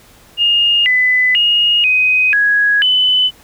sine tone with pitch steps, 2838 / 2005 / 2863 / 2509 / 1664 / 3011 Hz, F7 / B6 / F7 / D#7 / G#6 / F#7, +27 / +26 / +42 / +14 / +3 / +30 cents, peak -9 dBFS, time 0.37-3.31 s, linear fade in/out 50 ms, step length 490 ms, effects pink hiss -45 dBFS RMS until 3.43 s

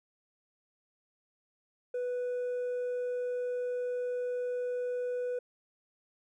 triangle tone with hard clipping, 493.9 Hz, B4, in tune, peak -30 dBFS, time 1.94-5.39 s, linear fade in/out 5 ms, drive 1 dB, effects none

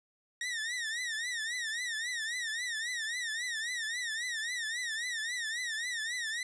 sawtooth tone with vibrato, 1864.7 Hz, A#6, in tune, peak -30 dBFS, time 0.41-6.43 s, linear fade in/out 2 ms, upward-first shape triangle, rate 3.7 Hz, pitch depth 150 cents each way, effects resampled to 22050 Hz + 11-bit

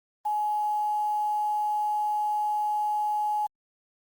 sine tone with quantisation, 842 Hz, G#5, 24 cents sharp, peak -24 dBFS, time 0.25-3.47 s, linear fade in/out 10 ms, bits 8, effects Opus 32 kbps

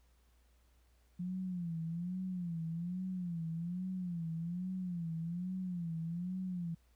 sine tone with vibrato, 174.3 Hz, F3, 3 cents flat, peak -36 dBFS, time 1.19-6.75 s, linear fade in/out 10 ms, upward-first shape sine, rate 1.2 Hz, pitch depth 120 cents each way, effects added 60 Hz sine -66 dBFS peak until 6.95 s + pink hiss -75 dBFS RMS until 6.95 s

